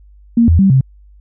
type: tone with pitch steps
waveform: sine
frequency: 233.2 / 82.9 / 193.8 / 132.5 Hz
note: A#3 / E2 / G3 / C3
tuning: +1 / +10 / -20 / +22 cents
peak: -6 dBFS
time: 0.37-0.81 s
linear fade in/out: 5 ms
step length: 110 ms
effects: added 50 Hz sine -40 dBFS peak until 1.2 s